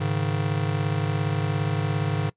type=chord; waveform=square; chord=Ab suspended fourth; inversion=none; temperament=just; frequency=103.83 / 138.43 / 155.74 Hz; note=Ab2 / Db3 / Eb3; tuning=0 / -2 / +2 cents; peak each=-28 dBFS; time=0-2.3 s; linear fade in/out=10 ms; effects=noise-tail reverb RT60 0.1 s tail -22 dB re dry + resampled to 8000 Hz